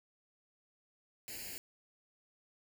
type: noise with comb filter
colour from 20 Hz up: white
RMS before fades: -45 dBFS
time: 1.28-1.58 s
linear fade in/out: 0 ms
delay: 0.42 ms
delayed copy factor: +0.9
effects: none